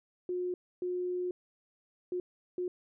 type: tone bursts at uneven times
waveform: sine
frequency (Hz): 360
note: F#4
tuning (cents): -47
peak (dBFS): -31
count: 4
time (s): 0.29-0.54 / 0.82-1.31 / 2.12-2.2 / 2.58-2.68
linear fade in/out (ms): 2
effects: none